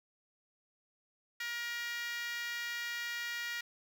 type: tone with high-pass filter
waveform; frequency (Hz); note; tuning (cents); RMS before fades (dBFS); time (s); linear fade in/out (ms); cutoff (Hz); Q
5% pulse; 473.9; A#4; +28; -39; 1.4-3.61; 5; 1700; 6.3
effects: none